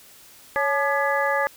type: tone cluster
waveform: sine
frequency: 557 / 858 / 1200 / 1685 / 1991 Hz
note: C#5 / A5 / D6 / G#6 / B6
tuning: +8 / -44 / +37 / +25 / +14 cents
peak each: -24 / -26 / -27 / -25 / -30 dBFS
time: 0.56-1.47 s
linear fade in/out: 0 ms
effects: white hiss -49 dBFS RMS until 1.56 s